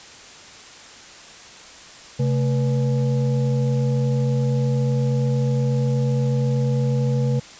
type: tone with frequency modulation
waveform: sine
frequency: 133.3 Hz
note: C3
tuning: 33 cents sharp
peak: -17 dBFS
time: 2.19-7.4 s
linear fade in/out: 10 ms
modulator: 355 Hz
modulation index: 0.69
effects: white hiss -42 dBFS RMS until 7.59 s + resampled to 16000 Hz